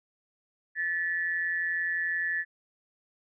sine tone pair together, 1745.6 / 1917 Hz, A6 / A#6, -14 / +48 cents, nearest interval major second, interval 162 cents, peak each -28 / -33 dBFS, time 0.75-2.45 s, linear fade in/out 50 ms, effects none

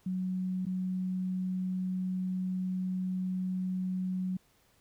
sine tone with dropouts, 185 Hz, F#3, in tune, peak -30 dBFS, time 0.06-4.37 s, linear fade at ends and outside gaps 5 ms, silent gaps 0.654-0.665 s, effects pink hiss -67 dBFS RMS until 4.8 s

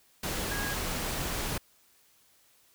sine tone in noise, 1643 Hz, G#6, 19 cents flat, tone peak -35 dBFS, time 0.51-0.74 s, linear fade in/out 5 ms, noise pink, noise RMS -33 dBFS, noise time 0.23-1.58 s, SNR -5 dB, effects white hiss -64 dBFS RMS until 2.74 s

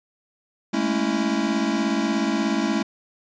square chord, A major seventh, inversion third, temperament equal with one note detuned, 207.7 / 224.4 / 277.2 / 329.6 Hz, G#3 / A3 / C#4 / E4, 0 / +34 / 0 / 0 cents, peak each -27 dBFS, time 0.73-2.83 s, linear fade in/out 10 ms, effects resampled to 16000 Hz

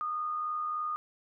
sine tone with amplitude modulation, 1228 Hz, D#6, 23 cents flat, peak -29 dBFS, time 0.01-0.96 s, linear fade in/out 0 ms, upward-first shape sine, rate 83.3 Hz, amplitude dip 35%, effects none

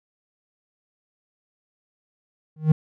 triangle tone with exponential growth, 155.56 Hz, D#3, in tune, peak -7 dBFS, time 2.56-2.72 s, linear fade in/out 5 ms, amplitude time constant 33 ms, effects none

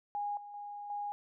sine tone with level steps, 821 Hz, G#5, 20 cents flat, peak -33 / -45 / -41 / -35 dBFS, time 0.15-1.12 s, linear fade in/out 0 ms, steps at 0.37 / 0.54 / 0.9 s, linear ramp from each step 2 ms, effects none

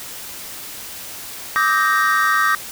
triangle chord, Eb major seventh, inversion third, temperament equal with one note detuned, 1174.7 / 1274.3 / 1568 / 1864.7 Hz, D6 / Eb6 / G6 / Bb6, 0 / +41 / 0 / 0 cents, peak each -18 dBFS, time 1.56-2.55 s, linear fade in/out 0 ms, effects white hiss -33 dBFS RMS until 2.71 s

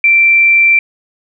sine tone, 2349 Hz, D7, in tune, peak -5 dBFS, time 0.04-0.79 s, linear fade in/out 2 ms, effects none

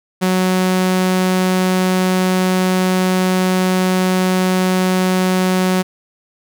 sawtooth tone, 185 Hz, F#3, in tune, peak -9 dBFS, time 0.21-5.83 s, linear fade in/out 20 ms, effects none

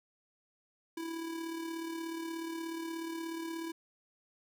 square tone with amplitude modulation, 329.6 Hz, E4, in tune, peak -36 dBFS, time 0.97-3.72 s, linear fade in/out 5 ms, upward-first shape sine, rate 36.7 Hz, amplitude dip 45%, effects none

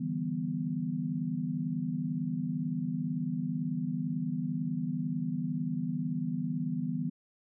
sine chord, E minor seventh, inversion third, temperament equal, 146.83 / 164.81 / 196 / 246.9 Hz, D3 / E3 / G3 / B3, 0 / 0 / 0 / 0 cents, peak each -39 / -34 / -38 / -34 dBFS, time 0-7.1 s, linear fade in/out 10 ms, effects none

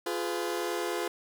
sawtooth chord, F diminished, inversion none, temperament just, 349.2 / 419.1 / 502.9 Hz, F4 / Ab4 / Cb5, 0 / +16 / +31 cents, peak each -29 / -31 / -32 dBFS, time 0.06-1.08 s, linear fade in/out 5 ms, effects none

